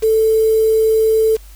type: tone with quantisation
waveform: sine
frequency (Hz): 441.1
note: A4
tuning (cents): +4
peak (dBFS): -10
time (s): 0.02-1.37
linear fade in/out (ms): 20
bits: 5
effects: added 50 Hz sine -36 dBFS peak until 1.55 s + white hiss -47 dBFS RMS until 1.55 s